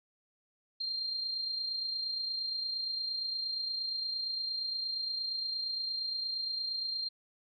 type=tone with amplitude modulation; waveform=sine; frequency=4186 Hz; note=C8; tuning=in tune; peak=-31 dBFS; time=0.8-7.09 s; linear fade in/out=10 ms; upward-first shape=sine; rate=28.6 Hz; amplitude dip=40%; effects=none